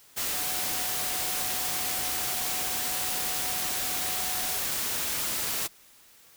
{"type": "tone in noise", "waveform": "sine", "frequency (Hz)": 740, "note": "F#5", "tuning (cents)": 0, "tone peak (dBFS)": -41, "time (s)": [0.32, 4.59], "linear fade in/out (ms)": 20, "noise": "white", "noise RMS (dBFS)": -30, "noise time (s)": [0.16, 5.68], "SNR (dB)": -14, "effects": ["white hiss -56 dBFS RMS until 6.36 s"]}